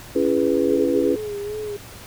sine chord, C# minor seventh, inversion none, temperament equal with one note detuned, 277.2 / 336.7 / 415.3 / 493.9 Hz, C#4 / E4 / G#4 / B4, 0 / +37 / 0 / 0 cents, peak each -22 dBFS, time 0.15-1.16 s, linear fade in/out 10 ms
sine tone with vibrato, 416.3 Hz, G#4, 4 cents sharp, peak -26 dBFS, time 0.69-1.77 s, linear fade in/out 10 ms, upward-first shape sine, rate 2.5 Hz, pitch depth 52 cents each way
effects added 109 Hz sine -44 dBFS peak until 2.06 s + pink hiss -41 dBFS RMS until 2.06 s

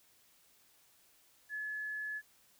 sine tone, 1710 Hz, A6, 50 cents flat, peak -37 dBFS, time 1.49-2.22 s, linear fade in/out 50 ms, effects white hiss -67 dBFS RMS until 2.59 s

